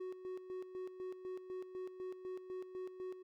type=tone with tremolo; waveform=triangle; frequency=370 Hz; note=F#4; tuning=in tune; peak=-39 dBFS; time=0-3.23 s; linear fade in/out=10 ms; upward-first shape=square; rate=4 Hz; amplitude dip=65%; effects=none